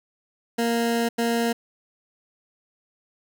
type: tone bursts at uneven times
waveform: 20% pulse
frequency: 233.1 Hz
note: A#3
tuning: in tune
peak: -16 dBFS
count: 2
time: 0.58-1.09 / 1.18-1.53 s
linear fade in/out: 10 ms
effects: none